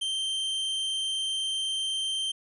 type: tone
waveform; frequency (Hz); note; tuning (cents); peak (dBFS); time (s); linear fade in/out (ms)
45% pulse; 3136; G7; 0; -27; 0.01-2.32; 10
effects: resampled to 24000 Hz